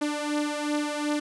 sawtooth beating tone pair, 295.5 / 298.2 Hz, D4 / D4, +11 / +27 cents, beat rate 2.7 Hz, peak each -24 / -27 dBFS, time 0.01-1.2 s, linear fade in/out 10 ms, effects resampled to 24000 Hz

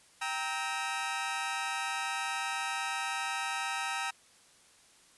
20% pulse chord, E diminished, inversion first, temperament equal with one note detuned, 784 / 932.3 / 1293.6 Hz, G5 / Bb5 / E6, 0 / 0 / -33 cents, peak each -32 dBFS, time 0.21-4.11 s, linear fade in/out 10 ms, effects white hiss -61 dBFS RMS until 5.17 s + resampled to 24000 Hz

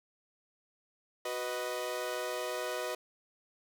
sawtooth chord, B major, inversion second, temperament equal, 370 / 493.9 / 622.3 Hz, F#4 / B4 / D#5, 0 / 0 / 0 cents, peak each -37 / -34 / -34 dBFS, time 1.25-2.95 s, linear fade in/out 5 ms, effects none

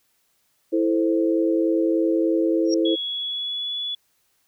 sine chord, A minor, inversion second, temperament equal, 329.6 / 440 / 523.3 Hz, E4 / A4 / C5, 0 / 0 / 0 cents, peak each -19 / -25 / -25 dBFS, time 0.72-2.96 s, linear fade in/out 20 ms
sine tone with exponential growth, 5588 Hz, F8, in tune, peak -22 dBFS, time 2.65-2.74 s, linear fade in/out 1 ms, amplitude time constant 19 ms
sine tone with pitch glide, 3349 to 3417 Hz, G#7 to G#7, +14 to +49 cents, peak -25 dBFS, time 2.85-3.95 s, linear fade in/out 5 ms, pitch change +35 cents, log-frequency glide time 2.97-3.74 s
effects white hiss -67 dBFS RMS until 4.47 s

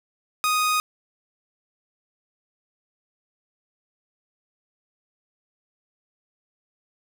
sawtooth tone pair in turn, 1244.5 / 1244.5 Hz, D#6 / D#6, 0 / 0 cents, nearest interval unison, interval 0 cents, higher neither, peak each -16 dBFS, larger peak neither, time 0.44-0.62 / 0.62-0.8 s, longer neither, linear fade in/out 0 ms, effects none

